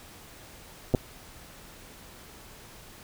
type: clicks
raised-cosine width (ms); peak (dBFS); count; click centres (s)
2; -11 / -7; 2; 0.94 / 0.948
effects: pink hiss -49 dBFS RMS until 3.03 s